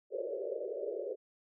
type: band-pass noise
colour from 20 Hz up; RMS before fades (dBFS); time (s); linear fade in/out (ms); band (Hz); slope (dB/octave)
white; -38; 0.1-1.16; 50; 360 to 590; 96
effects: none